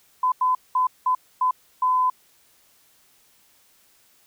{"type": "tone bursts at uneven times", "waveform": "sine", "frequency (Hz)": 1013, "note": "B5", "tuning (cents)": 44, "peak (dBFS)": -17, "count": 6, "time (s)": [[0.23, 0.32], [0.41, 0.55], [0.75, 0.87], [1.06, 1.15], [1.41, 1.51], [1.82, 2.1]], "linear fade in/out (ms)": 5, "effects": ["white hiss -59 dBFS RMS until 4.26 s"]}